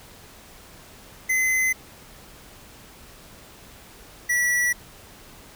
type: tone pair in turn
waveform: square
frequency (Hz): 2044 / 1947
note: C7 / B6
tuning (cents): -41 / -25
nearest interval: minor second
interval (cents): 84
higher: first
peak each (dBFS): -20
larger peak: neither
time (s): 1.29-1.73 / 4.29-4.73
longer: neither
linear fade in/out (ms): 10
effects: pink hiss -47 dBFS RMS until 5.55 s